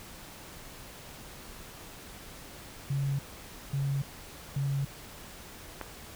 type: tone bursts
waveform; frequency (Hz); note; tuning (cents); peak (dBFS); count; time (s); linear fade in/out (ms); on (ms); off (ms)
sine; 138.59; C#3; 0; -27; 3; 2.9-4.85; 5; 290; 540
type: click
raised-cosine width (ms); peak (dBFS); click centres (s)
0.5; -21; 5.813
effects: pink hiss -47 dBFS RMS until 6.15 s